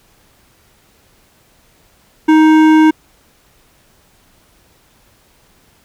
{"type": "tone with hard clipping", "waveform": "triangle", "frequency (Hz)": 313.1, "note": "D#4", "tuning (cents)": 11, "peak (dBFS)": -7, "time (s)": [2.28, 2.91], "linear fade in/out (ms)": 10, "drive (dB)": 17, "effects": ["pink hiss -52 dBFS RMS until 5.84 s"]}